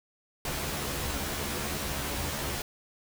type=noise with comb filter; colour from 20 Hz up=pink; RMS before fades=-33 dBFS; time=0.45-2.62 s; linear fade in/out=2 ms; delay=14 ms; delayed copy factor=+1; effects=none